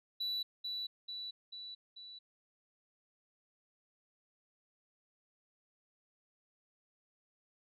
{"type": "tone with echo", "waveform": "sine", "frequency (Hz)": 3951, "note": "B7", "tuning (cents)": 0, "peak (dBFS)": -32, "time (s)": [0.2, 0.43], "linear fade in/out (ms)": 10, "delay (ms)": 440, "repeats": 4, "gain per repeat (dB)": -4, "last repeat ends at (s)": 2.19, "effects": ["tanh soft clip ceiling -33 dBFS"]}